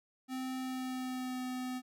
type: tone with pitch glide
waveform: square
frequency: 259 to 253.7 Hz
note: C4 to B3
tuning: -17 to +47 cents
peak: -37 dBFS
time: 0.28-1.82 s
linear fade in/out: 50 ms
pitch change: -36 cents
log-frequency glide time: 0.59-1.43 s
effects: none